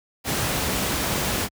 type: noise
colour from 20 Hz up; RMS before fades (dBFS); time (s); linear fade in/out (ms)
pink; -24; 0.24-1.49; 50
effects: high-pass 60 Hz 12 dB/octave